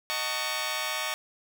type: chord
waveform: 10% pulse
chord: D# half-diminished seventh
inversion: none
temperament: just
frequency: 622.3 / 746.7 / 896 / 1120.1 Hz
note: D#5 / F#5 / A5 / C#6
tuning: 0 / +16 / +31 / +18 cents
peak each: -26 / -30 / -27 / -25 dBFS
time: 0.1-1.14 s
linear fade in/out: 0 ms
effects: none